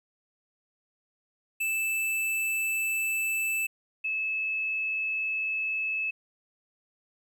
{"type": "tone pair in turn", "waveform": ["square", "sine"], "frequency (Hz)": [2637, 2602], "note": ["E7", "E7"], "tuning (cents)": [0, -23], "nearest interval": "unison", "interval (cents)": 23, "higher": "first", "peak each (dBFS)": -27, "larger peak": "neither", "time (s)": [[1.6, 3.67], [4.04, 6.11]], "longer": "neither", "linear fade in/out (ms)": 10, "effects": ["11-bit"]}